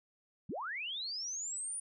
sine linear sweep, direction up, 120.9 to 9630 Hz, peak -37 dBFS, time 0.49-1.8 s, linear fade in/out 5 ms, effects none

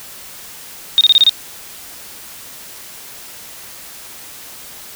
sine tone bursts, 3700 Hz, A#7, 14 cents flat, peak -5 dBFS, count 6, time 0.98-1.294 s, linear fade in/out 0 ms, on 29 ms, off 28 ms, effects white hiss -35 dBFS RMS until 4.95 s

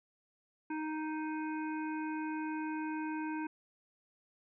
harmonic tone, 311.1 Hz, D#4, in tune, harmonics 1 / 3 / 5 / 7 / 8, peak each -36 / -42 / -46 / -55 / -51 dBFS, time 0.7-3.47 s, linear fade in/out 5 ms, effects none

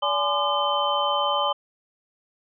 sine tone cluster, 577 / 839 / 1026 / 1200 / 3077 Hz, D5 / G#5 / C6 / D6 / G7, -31 / +17 / -34 / +37 / -33 cents, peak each -27 dBFS, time 0.02-1.53 s, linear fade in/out 10 ms, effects none

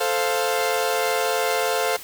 sawtooth chord, F major, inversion first, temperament equal, 440 / 523.3 / 698.5 Hz, A4 / C5 / F5, 0 / 0 / 0 cents, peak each -21 dBFS, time 0-1.97 s, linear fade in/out 10 ms, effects white hiss -39 dBFS RMS until 2.03 s

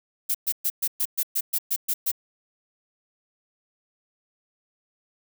violet noise bursts, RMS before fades -24 dBFS, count 11, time 0.29-2.117 s, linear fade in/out 10 ms, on 57 ms, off 120 ms, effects none

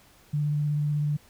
sine tone with vibrato, 148 Hz, D3, 14 cents sharp, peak -23 dBFS, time 0.33-1.17 s, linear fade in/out 10 ms, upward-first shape square, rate 16 Hz, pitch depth 11 cents each way, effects pink hiss -57 dBFS RMS until 1.29 s

